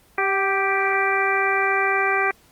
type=harmonic tone with a mistuned harmonic; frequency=392 Hz; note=G4; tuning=in tune; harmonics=1 / 2 / 3 / 4 / 5 / 6; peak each=-25 / -25 / -25 / -25 / -25 / -25 dBFS; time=0.18-2.31 s; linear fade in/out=2 ms; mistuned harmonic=2; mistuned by=-33 cents; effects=pink hiss -55 dBFS RMS until 2.51 s + Opus 24 kbps